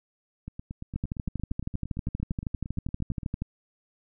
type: two click trains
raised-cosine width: 5 ms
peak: -24 / -17 dBFS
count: 25 / 32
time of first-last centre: 0.48-3.232 / 0.96-3.42 s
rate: 8.72 / 12.6 Hz
effects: none